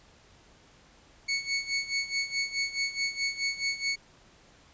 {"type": "tone with tremolo", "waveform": "25% pulse", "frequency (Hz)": 2217, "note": "C#7", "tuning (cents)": 0, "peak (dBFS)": -22, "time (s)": [1.28, 3.96], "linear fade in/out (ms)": 10, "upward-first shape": "sine", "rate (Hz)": 4.7, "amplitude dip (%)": 80, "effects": ["pink hiss -58 dBFS RMS until 4.73 s", "resampled to 16000 Hz"]}